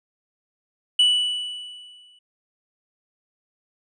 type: tone with exponential decay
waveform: triangle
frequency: 2960 Hz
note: F#7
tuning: in tune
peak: -11 dBFS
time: 0.99-2.19 s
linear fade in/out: 5 ms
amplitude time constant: 260 ms
effects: resampled to 24000 Hz